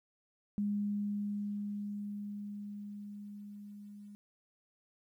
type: tone with level ramp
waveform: sine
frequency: 205.1 Hz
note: G#3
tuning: 21 cents flat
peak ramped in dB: -30 to -48 dBFS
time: 0.58-4.15 s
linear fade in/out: 0 ms
effects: 12-bit